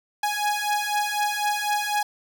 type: beating tone pair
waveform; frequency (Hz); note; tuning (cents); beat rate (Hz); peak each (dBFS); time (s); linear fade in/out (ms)
sawtooth; 830 / 834; G#5 / G#5; -1 / +7; 4; -22; 0.23-2.03; 5
effects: none